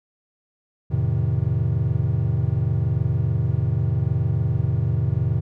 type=chord; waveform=triangle; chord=F dominant seventh; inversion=none; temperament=equal with one note detuned; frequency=87.31 / 110 / 130.81 / 157.28 Hz; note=F2 / A2 / C3 / Eb3; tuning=0 / 0 / 0 / +19 cents; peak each=-24 / -21 / -21 / -25 dBFS; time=0.9-5.41 s; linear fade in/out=20 ms; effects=none

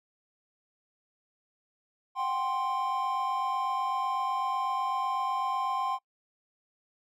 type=tone cluster; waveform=triangle; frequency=741 / 789 / 1047 Hz; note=F#5 / G5 / C6; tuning=+2 / +11 / +1 cents; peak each=-35 / -31 / -28 dBFS; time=2.15-5.99 s; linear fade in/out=50 ms; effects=noise-tail reverb RT60 0.1 s tail -24 dB re dry

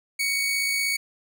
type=tone with amplitude modulation; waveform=sawtooth; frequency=2235 Hz; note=C#7; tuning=14 cents sharp; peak=-18 dBFS; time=0.19-0.97 s; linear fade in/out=10 ms; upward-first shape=sine; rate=56.4 Hz; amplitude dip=30%; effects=none

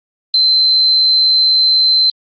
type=tone; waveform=sine; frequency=4088 Hz; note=C8; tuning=41 cents flat; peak=-8 dBFS; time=0.34-2.1 s; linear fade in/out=2 ms; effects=Opus 32 kbps

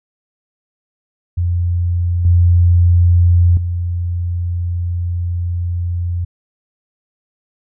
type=tone with level steps; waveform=sine; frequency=87.31 Hz; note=F2; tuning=in tune; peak=-13 / -7 / -16 dBFS; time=1.37-6.25 s; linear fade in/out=10 ms; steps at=2.25 / 3.57 s; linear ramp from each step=2 ms; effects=none

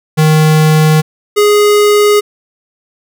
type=tone pair in turn; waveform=square; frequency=155.56 / 415.3 Hz; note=D#3 / G#4; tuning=0 / 0 cents; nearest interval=octave + perfect fourth; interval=1700 cents; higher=second; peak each=-6 dBFS; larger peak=neither; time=0.17-1.02 / 1.36-2.21 s; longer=neither; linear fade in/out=20 ms; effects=none

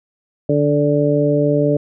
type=harmonic tone with a mistuned harmonic; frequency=145.9 Hz; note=D3; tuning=11 cents flat; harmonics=1 / 2 / 3 / 4; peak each=-18 / -18 / -18 / -18 dBFS; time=0.49-1.77 s; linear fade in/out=5 ms; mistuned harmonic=1; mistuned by=+22 cents; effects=none

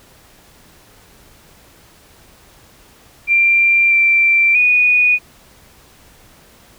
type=tone with pitch steps; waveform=sine; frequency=2371 / 2351 / 2468 Hz; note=D7 / D7 / D#7; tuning=+16 / +1 / -15 cents; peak=-9 dBFS; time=3.27-5.19 s; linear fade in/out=50 ms; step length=640 ms; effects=pink hiss -47 dBFS RMS until 6.78 s

